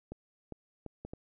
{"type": "clicks", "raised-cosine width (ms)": 2, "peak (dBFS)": -28, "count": 5, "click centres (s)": [0.12, 0.523, 0.863, 1.05, 1.135], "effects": []}